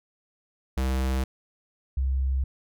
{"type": "tone pair in turn", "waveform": ["square", "sine"], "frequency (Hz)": [65.41, 66.21], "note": ["C2", "C2"], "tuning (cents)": [0, 21], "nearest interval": "unison", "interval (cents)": 21, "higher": "second", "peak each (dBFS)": [-24, -22], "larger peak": "second", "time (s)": [[0.77, 1.24], [1.97, 2.44]], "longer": "neither", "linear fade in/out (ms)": 5, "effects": []}